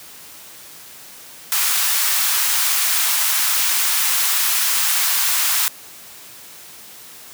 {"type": "high-pass noise", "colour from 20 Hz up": "white", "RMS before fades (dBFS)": -18, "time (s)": [1.52, 5.68], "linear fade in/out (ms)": 0, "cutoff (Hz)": 900, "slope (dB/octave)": 24, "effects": ["white hiss -40 dBFS RMS until 7.33 s", "high-pass 80 Hz 12 dB/octave"]}